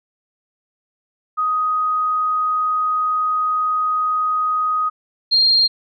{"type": "tone pair in turn", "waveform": "sine", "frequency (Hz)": [1251, 4208], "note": ["D#6", "C8"], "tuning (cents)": [9, 9], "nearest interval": "octave + major sixth", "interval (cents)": 2100, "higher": "second", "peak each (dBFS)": [-16, -11], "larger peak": "second", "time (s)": [[1.37, 4.9], [5.31, 5.68]], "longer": "first", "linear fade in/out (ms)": 20, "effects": []}